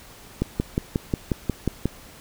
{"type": "click train", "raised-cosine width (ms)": 3, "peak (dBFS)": -8, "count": 9, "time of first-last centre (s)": [0.42, 1.856], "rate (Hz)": 5.57, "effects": ["pink hiss -46 dBFS RMS until 2.2 s"]}